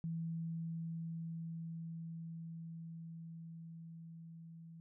sine tone with level ramp, 164.81 Hz, E3, in tune, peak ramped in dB -37 to -51 dBFS, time 0.04-4.8 s, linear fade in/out 0 ms, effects none

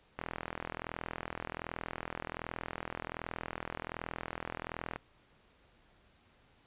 click train, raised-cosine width 0.5 ms, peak -22 dBFS, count 198, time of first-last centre 0.19-4.96 s, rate 41.3 Hz, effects pink hiss -66 dBFS RMS until 6.66 s + resampled to 8000 Hz

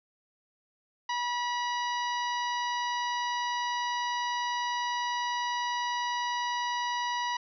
harmonic tone, 970 Hz, B5, 31 cents flat, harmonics 1 / 2 / 3 / 4 / 5 / 6, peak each -30 / -36 / -40 / -42 / -44 / -46 dBFS, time 1.09-7.37 s, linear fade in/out 5 ms, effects none

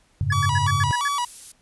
sine chord, F# suspended second, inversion none, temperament equal, 92.5 / 103.83 / 138.59 Hz, F#2 / G#2 / C#3, 0 / 0 / 0 cents, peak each -25 / -24 / -25 dBFS, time 0.21-0.91 s, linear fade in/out 0 ms
triangle tone bursts, 1698 Hz, G#6, 38 cents sharp, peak -20 dBFS, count 7, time 0.3-1.083 s, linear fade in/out 5 ms, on 33 ms, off 92 ms
45% pulse tone with vibrato, 1052 Hz, C6, 9 cents sharp, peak -22 dBFS, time 0.32-1.25 s, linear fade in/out 5 ms, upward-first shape square, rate 2.9 Hz, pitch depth 140 cents each way
violet noise, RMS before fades -35 dBFS, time 0.92-1.52 s, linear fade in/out 5 ms
effects pink hiss -61 dBFS RMS until 1.61 s + resampled to 24000 Hz

